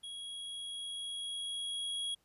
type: tone with level ramp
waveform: square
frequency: 3314 Hz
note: G#7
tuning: 4 cents flat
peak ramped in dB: -43 to -35 dBFS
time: 0.03-2.15 s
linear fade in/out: 10 ms
effects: pink hiss -74 dBFS RMS until 2.24 s + resampled to 32000 Hz